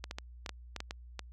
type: clicks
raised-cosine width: 0.2 ms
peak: -21 dBFS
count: 9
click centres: 0.041 / 0.111 / 0.185 / 0.462 / 0.493 / 0.763 / 0.804 / 0.909 / 1.193 s
effects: added 60 Hz sine -48 dBFS peak until 1.32 s + AAC 64 kbps